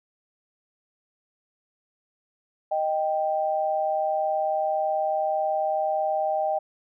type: tone pair together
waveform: sine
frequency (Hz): 622.3 / 784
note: D#5 / G5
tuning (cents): 0 / 0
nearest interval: major third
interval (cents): 400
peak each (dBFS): -25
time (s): 2.71-6.59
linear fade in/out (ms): 10
effects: none